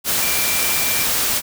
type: tone in noise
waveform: sine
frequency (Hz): 2355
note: D7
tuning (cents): +4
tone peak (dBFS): -26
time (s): 0.19-1.07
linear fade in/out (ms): 50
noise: white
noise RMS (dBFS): -19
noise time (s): 0.04-1.42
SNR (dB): -10
effects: none

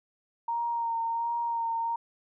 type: tone with vibrato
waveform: sine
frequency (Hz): 928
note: A#5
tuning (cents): -8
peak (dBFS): -27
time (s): 0.48-1.96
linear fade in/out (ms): 5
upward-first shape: sine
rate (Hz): 1.4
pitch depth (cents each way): 23
effects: none

